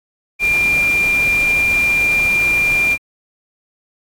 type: tone in noise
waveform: sine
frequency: 2390 Hz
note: D7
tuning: 30 cents sharp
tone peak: -12 dBFS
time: 0.39-2.98 s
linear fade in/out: 50 ms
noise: pink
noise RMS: -28 dBFS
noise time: 0.39-2.98 s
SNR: +13 dB
effects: AAC 64 kbps